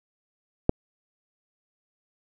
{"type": "click", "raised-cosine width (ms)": 2, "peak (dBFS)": -4, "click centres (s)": 0.694, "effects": []}